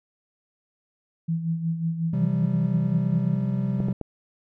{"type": "tone with tremolo", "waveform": "sine", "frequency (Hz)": 164.81, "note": "E3", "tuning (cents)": 0, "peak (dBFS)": -21, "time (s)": [1.28, 3.35], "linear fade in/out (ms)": 10, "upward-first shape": "sine", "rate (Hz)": 5.5, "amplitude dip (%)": 60}
{"type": "chord", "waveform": "triangle", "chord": "C suspended fourth", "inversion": "none", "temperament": "equal with one note detuned", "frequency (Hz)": [130.81, 174.61, 193.75], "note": ["C3", "F3", "G3"], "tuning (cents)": [0, 0, -20], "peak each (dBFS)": [-24, -29, -24], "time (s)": [2.13, 3.93], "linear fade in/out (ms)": 5}
{"type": "clicks", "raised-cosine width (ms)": 2, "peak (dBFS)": -18, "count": 3, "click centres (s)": [3.803, 3.885, 4.013]}
{"effects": []}